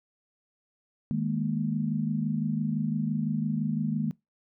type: chord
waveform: sine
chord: D# suspended fourth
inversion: none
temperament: just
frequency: 155.56 / 207.4 / 233.3 Hz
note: D#3 / G#3 / A#3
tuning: 0 / -2 / +2 cents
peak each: -30 dBFS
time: 1.11-4.11 s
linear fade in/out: 0 ms
effects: noise-tail reverb RT60 0.2 s tail -22 dB re dry